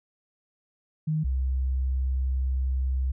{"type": "tone pair in turn", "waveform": "sine", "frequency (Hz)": [155.56, 65.16], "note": ["D#3", "C2"], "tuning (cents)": [0, -7], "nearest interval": "octave + minor third", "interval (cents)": 1507, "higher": "first", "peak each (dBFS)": -23, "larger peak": "neither", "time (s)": [[1.07, 1.24], [1.24, 3.12]], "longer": "second", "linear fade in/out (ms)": 10, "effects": []}